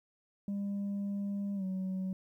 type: tone with pitch glide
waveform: sine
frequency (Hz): 200.5 to 188.16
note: G3 to F#3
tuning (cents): +39 to +29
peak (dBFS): -30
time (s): 0.48-2.13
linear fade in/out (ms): 2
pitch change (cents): -110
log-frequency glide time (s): 1.55-1.64
effects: tanh soft clip ceiling -32 dBFS + 12-bit